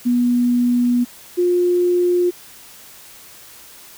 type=tone pair in turn; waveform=sine; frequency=243.5 / 354.8 Hz; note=B3 / F4; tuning=-24 / +27 cents; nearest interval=perfect fifth; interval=651 cents; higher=second; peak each=-13 dBFS; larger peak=neither; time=0.05-1.05 / 1.37-2.31 s; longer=first; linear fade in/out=20 ms; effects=white hiss -42 dBFS RMS until 3.97 s